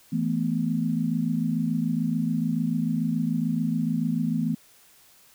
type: chord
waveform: sine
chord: E suspended fourth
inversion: none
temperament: equal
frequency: 164.81 / 220 / 246.9 Hz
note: E3 / A3 / B3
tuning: 0 / 0 / 0 cents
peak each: -27 dBFS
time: 0.12-4.55 s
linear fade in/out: 10 ms
effects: white hiss -56 dBFS RMS until 5.34 s